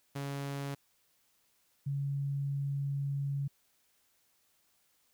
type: tone pair in turn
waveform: sawtooth / sine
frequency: 140 / 140 Hz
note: C#3 / C#3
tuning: +18 / +18 cents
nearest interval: unison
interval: 0 cents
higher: neither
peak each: -32 / -31 dBFS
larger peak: second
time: 0.15-0.75 / 1.86-3.48 s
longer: second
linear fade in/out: 10 ms
effects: white hiss -72 dBFS RMS until 5.13 s